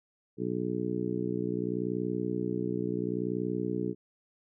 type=harmonic tone; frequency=60.7 Hz; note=B1; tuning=29 cents flat; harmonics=2 / 3 / 4 / 5 / 6 / 7; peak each=-39 / -35 / -38 / -35 / -36 / -36 dBFS; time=0.37-3.95 s; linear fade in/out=50 ms; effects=none